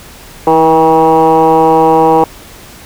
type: tone with frequency modulation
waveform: sine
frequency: 641 Hz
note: E5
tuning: 49 cents flat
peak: -3 dBFS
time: 0.47-2.24 s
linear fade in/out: 2 ms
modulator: 159 Hz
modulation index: 2.1
effects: tanh soft clip ceiling 0 dBFS + pink hiss -34 dBFS RMS until 2.85 s